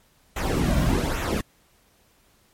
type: noise with flanger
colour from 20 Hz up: brown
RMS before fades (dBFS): -23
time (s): 0.36-1.41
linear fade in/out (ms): 5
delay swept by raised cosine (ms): 0.2 to 2.4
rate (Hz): 1.2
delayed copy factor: -0.7
effects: pink hiss -61 dBFS RMS until 2.53 s + MP3 64 kbps